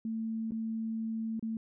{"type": "tone with dropouts", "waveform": "sine", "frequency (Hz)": 223.5, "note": "A3", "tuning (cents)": 27, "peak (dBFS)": -32, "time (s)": [0.05, 1.57], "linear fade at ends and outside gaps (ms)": 2, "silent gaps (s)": [[0.509, 0.519], [1.395, 1.426]], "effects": []}